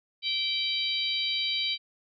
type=harmonic tone; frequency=776 Hz; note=G5; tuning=18 cents flat; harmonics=3 / 4 / 5 / 6; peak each=-34 / -31 / -30 / -34 dBFS; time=0.22-1.78 s; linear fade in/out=50 ms; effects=none